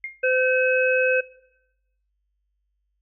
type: tone with exponential decay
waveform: sine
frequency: 2125 Hz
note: C7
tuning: 26 cents sharp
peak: -25 dBFS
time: 0.04-0.21 s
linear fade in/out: 2 ms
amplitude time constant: 35 ms
type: harmonic tone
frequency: 513 Hz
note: C5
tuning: 34 cents flat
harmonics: 1 / 3 / 5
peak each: -20 / -23 / -25 dBFS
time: 0.23-1.21 s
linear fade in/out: 10 ms
effects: noise-tail reverb RT60 0.9 s tail -21 dB re dry + added 50 Hz sine -70 dBFS peak until 3.01 s

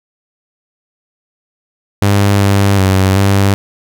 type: tone with pitch steps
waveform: sawtooth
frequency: 100.6 / 99.5 / 95.2 / 98.8 Hz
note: G2 / G2 / F#2 / G2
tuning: +45 / +26 / +50 / +14 cents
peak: -4 dBFS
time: 2.02-3.54 s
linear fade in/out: 0 ms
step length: 380 ms
effects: none

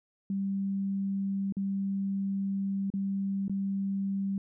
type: tone with dropouts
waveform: sine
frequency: 196 Hz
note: G3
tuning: in tune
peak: -28 dBFS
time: 0.3-4.38 s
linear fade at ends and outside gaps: 2 ms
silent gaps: 1.524-1.568 / 2.902-2.938 / 3.481-3.496 s
effects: none

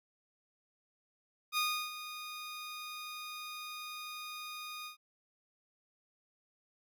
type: tone with ADSR envelope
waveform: 15% pulse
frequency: 1231 Hz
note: D#6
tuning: 19 cents flat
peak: -23 dBFS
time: 1.52-4.97 s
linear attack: 55 ms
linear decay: 330 ms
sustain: -13 dB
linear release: 110 ms
effects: none

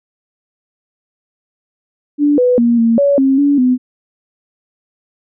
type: tone with pitch steps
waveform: sine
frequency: 291.8 / 496.2 / 236.1 / 229.5 / 565 / 268.6 / 285.2 / 252.2 Hz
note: D4 / B4 / A#3 / A#3 / C#5 / C4 / C#4 / B3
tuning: -11 / +8 / +22 / -27 / +33 / +46 / +49 / +36 cents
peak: -8 dBFS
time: 2.18-3.78 s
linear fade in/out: 50 ms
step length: 200 ms
effects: none

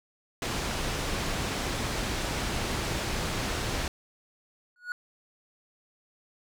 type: low-pass noise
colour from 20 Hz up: pink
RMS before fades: -31 dBFS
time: 0.42-3.88 s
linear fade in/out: 2 ms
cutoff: 7200 Hz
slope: 12 dB/octave
type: tone with exponential growth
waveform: triangle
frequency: 1457 Hz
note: F#6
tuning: 27 cents flat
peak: -25 dBFS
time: 4.76-4.92 s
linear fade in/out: 1 ms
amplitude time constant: 33 ms
effects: none

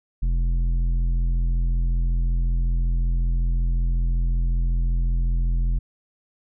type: tone with tanh clipping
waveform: triangle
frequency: 42.69 Hz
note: F1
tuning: 39 cents flat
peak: -20 dBFS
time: 0.22-5.79 s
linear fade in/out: 10 ms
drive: 13 dB
effects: none

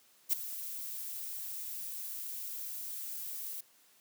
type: noise with ADSR envelope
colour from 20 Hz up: violet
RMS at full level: -26 dBFS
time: 0.29-3.61 s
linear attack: 40 ms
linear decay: 5 ms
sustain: -15 dB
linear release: 8 ms
effects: white hiss -65 dBFS RMS until 4 s + high-pass 150 Hz 12 dB/octave

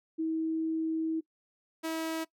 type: tone pair in turn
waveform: sine / sawtooth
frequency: 321.3 / 322.9 Hz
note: E4 / E4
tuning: -44 / -36 cents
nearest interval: unison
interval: 8 cents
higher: second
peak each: -28 dBFS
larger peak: neither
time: 0.18-1.21 / 1.83-2.25 s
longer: first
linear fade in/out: 20 ms
effects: noise-tail reverb RT60 0.1 s tail -21 dB re dry

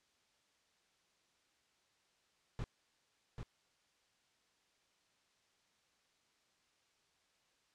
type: noise with echo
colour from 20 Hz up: brown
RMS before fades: -40 dBFS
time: 2.59-2.64 s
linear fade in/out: 0 ms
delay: 790 ms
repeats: 1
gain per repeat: -5 dB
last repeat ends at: 3.43 s
effects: white hiss -75 dBFS RMS until 7.74 s + low-pass 6000 Hz 12 dB/octave

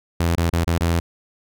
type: tone with dropouts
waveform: sawtooth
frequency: 84.4 Hz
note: E2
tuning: 41 cents sharp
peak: -13 dBFS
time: 0.2-1 s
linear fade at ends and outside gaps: 5 ms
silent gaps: 0.354-0.375 / 0.499-0.529 / 0.645-0.671 / 0.782-0.807 s
effects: none

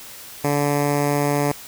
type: tone with notch filter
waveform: 10% pulse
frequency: 144.5 Hz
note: D3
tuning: 28 cents flat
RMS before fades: -20 dBFS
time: 0.44-1.52 s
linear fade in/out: 5 ms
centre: 3500 Hz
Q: 0.99
effects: white hiss -39 dBFS RMS until 1.67 s

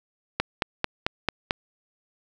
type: click train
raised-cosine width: 0.3 ms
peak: -6 dBFS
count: 6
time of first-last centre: 0.4-1.509 s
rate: 4.51 Hz
effects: none

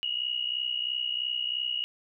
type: tone pair together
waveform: sine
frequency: 2852 / 2915 Hz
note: F7 / F#7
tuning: +36 / -26 cents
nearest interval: unison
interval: 38 cents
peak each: -32 / -30 dBFS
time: 0.03-1.84 s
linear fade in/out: 0 ms
effects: none

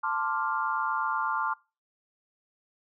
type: chord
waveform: sine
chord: D minor seventh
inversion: second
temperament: equal with one note detuned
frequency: 885.6 / 1046.5 / 1174.7 / 1396.9 Hz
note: A5 / C6 / D6 / F6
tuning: +11 / 0 / 0 / 0 cents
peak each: -32 dBFS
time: 0.03-1.54 s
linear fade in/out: 10 ms
effects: noise-tail reverb RT60 0.3 s tail -23 dB re dry

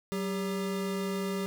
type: tone pair together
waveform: square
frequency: 189.5 / 399.2 Hz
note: F#3 / G4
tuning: +42 / +32 cents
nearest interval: octave + minor second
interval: 1290 cents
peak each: -33 / -35 dBFS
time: 0.12-1.46 s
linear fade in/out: 0 ms
effects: 10-bit

